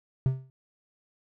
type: tone with exponential decay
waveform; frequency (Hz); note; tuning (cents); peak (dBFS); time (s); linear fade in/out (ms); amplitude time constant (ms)
triangle; 131.3; C3; +6; -16; 0.26-0.5; 0; 52
effects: none